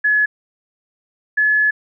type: tone pair in turn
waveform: sine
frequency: 1700 / 1709.7 Hz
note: G#6 / G#6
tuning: +40 / +50 cents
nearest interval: unison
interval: 10 cents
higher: second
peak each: -12 dBFS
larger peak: neither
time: 0.04-0.26 / 1.37-1.71 s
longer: second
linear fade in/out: 10 ms
effects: none